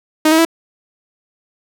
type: tone with pitch steps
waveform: sawtooth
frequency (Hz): 311.1 / 320.2 / 329.6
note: D#4 / D#4 / E4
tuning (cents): 0 / +50 / 0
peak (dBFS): -5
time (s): 0.25-0.451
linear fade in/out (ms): 5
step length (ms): 67
effects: none